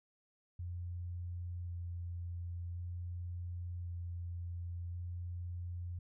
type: tone with vibrato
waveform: sine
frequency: 87.31 Hz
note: F2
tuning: in tune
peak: -39 dBFS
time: 0.59-5.99 s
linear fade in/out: 5 ms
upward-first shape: square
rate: 0.46 Hz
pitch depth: 10 cents each way
effects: none